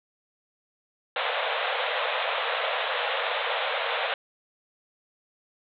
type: band-pass noise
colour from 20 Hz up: pink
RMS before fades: -28 dBFS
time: 1.16-4.14 s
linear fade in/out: 2 ms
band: 470 to 3800 Hz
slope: 96 dB/octave
effects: none